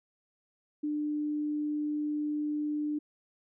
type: tone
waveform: sine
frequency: 298.5 Hz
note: D4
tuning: 28 cents sharp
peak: -29 dBFS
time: 0.83-2.99 s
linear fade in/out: 10 ms
effects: none